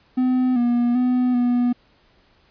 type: tone with pitch steps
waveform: triangle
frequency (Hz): 254.3 / 240.2 / 250.2 / 244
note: C4 / B3 / B3 / B3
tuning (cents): -49 / -48 / +23 / -21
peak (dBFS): -14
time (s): 0.17-1.73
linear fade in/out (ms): 10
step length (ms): 390
effects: pink hiss -58 dBFS RMS until 2.5 s + resampled to 11025 Hz